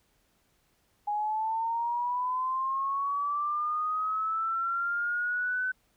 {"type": "linear sweep", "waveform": "sine", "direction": "up", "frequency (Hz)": [824, 1518], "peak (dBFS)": -27, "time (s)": [1.07, 5.72], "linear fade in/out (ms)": 10, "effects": ["pink hiss -70 dBFS RMS until 5.96 s"]}